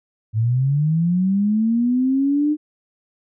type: linear sweep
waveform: sine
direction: up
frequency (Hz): 106.2 to 305.2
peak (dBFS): -15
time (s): 0.33-2.57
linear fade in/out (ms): 50
effects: none